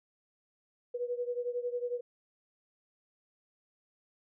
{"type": "beating tone pair", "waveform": "sine", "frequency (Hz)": [483.9, 494.9], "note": ["B4", "B4"], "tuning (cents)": [-35, 4], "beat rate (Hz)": 11, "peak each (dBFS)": [-34, -37], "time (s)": [0.94, 2.01], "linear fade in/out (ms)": 10, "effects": []}